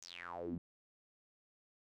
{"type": "tone with band-pass filter sweep", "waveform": "sawtooth", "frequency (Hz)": 87.31, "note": "F2", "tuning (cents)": 0, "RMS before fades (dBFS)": -45, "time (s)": [0.02, 0.58], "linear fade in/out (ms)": 5, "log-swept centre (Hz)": [6700, 180], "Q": 7.9, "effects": []}